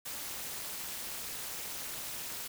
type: noise with amplitude modulation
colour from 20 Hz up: white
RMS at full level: -37 dBFS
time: 0.05-2.48 s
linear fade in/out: 10 ms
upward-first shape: sine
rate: 285 Hz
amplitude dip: 80%
effects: none